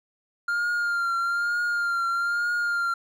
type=tone with vibrato; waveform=triangle; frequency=1400 Hz; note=F6; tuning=4 cents sharp; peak=-21 dBFS; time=0.48-2.94 s; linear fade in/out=5 ms; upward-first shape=triangle; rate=1.1 Hz; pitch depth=39 cents each way; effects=none